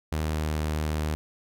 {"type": "tone with pitch glide", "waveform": "sawtooth", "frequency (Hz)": [77.6, 76.84], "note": ["D#2", "D#2"], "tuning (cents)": [-4, -21], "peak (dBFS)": -22, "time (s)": [0.12, 1.15], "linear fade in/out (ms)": 0, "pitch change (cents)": -17, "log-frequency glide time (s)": [0.32, 0.54], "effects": []}